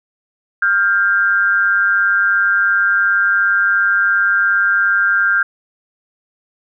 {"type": "tone pair together", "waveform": "sine", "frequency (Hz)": [1396.9, 1594.1], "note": ["F6", "G6"], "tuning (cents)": [0, 29], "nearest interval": "major second", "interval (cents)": 229, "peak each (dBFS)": -14, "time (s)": [0.62, 5.43], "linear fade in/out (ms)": 5, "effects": []}